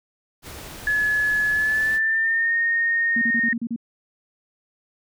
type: noise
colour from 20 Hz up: pink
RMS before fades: -38 dBFS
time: 0.42-2 s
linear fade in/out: 50 ms
type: tone with pitch glide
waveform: sine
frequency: 1704 to 1847.5 Hz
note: G#6 to A#6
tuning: +44 to -16 cents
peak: -18 dBFS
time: 0.87-3.53 s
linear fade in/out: 2 ms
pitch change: +140 cents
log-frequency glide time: 1.5-2.55 s
type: tone bursts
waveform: sine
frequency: 233.1 Hz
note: A#3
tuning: in tune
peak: -23 dBFS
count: 7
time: 3.16-3.762 s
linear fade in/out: 5 ms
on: 56 ms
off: 35 ms
effects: none